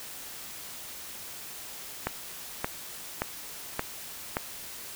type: click train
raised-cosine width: 0.5 ms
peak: -12 dBFS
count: 5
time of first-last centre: 2.07-4.369 s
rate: 1.74 Hz
effects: white hiss -42 dBFS RMS until 4.95 s